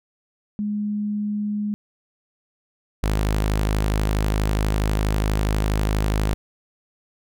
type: tone pair in turn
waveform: sine / sawtooth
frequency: 208.2 / 52.26 Hz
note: G#3 / G#1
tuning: +5 / +12 cents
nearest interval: 2 octaves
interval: 2393 cents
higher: first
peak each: -22 / -15 dBFS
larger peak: second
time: 0.59-1.74 / 3.03-6.34 s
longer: second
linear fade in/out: 0 ms
effects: none